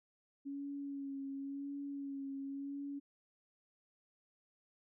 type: tone with vibrato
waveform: sine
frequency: 278 Hz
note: C#4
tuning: 5 cents sharp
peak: -40 dBFS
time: 0.45-3 s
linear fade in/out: 20 ms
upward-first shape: sine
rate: 0.93 Hz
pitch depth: 27 cents each way
effects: none